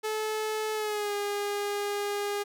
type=tone with pitch glide; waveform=sawtooth; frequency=432.6 to 408.3 Hz; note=A4 to G#4; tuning=-29 to -29 cents; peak=-25 dBFS; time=0.03-2.44 s; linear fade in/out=20 ms; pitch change=-100 cents; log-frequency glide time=0.74-1.14 s; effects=none